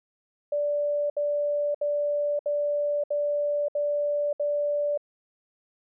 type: tone bursts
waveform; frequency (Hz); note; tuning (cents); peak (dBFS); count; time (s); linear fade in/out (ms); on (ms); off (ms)
sine; 584; D5; -10; -23; 7; 0.52-4.976; 5; 580; 66
effects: none